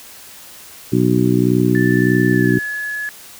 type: harmonic tone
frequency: 61.74 Hz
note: B1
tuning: in tune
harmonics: 2 / 3 / 4 / 5 / 6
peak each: -18 / -18 / -19 / -17 / -19 dBFS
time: 0.92-2.59 s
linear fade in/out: 10 ms
type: tone with pitch glide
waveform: sine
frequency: 1760 to 1701 Hz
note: A6 to G#6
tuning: 0 to +41 cents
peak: -21 dBFS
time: 1.75-3.09 s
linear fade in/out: 0 ms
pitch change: -59 cents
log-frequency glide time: 2.29-2.56 s
type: clicks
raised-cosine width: 2 ms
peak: -24 dBFS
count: 2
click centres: 2.314 / 2.335 s
effects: white hiss -39 dBFS RMS until 3.39 s